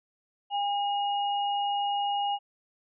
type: tone pair together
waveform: sine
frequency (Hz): 808.8 / 2878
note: G#5 / F#7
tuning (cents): -46 / -49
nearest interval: octave + minor seventh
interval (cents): 2197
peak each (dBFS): -26 / -35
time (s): 0.5-2.39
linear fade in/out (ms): 50
effects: none